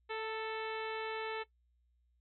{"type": "harmonic tone with a mistuned harmonic", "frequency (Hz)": 440.2, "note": "A4", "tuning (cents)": 1, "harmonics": [1, 2, 3, 4, 5, 6, 7, 8, 9], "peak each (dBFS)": [-39, -43, -46, -47, -47, -50, -53, -54, -55], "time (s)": [0.09, 1.44], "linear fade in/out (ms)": 20, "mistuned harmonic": 2, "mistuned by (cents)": 19, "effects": ["noise-tail reverb RT60 0.1 s tail -17 dB re dry", "added 60 Hz sine -70 dBFS peak until 2.2 s"]}